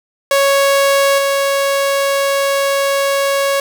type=tone with level steps; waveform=sawtooth; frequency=554.4 Hz; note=C#5; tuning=in tune; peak=-6 / -9 dBFS; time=0.31-3.6 s; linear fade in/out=2 ms; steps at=1.18 s; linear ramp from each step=5 ms; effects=none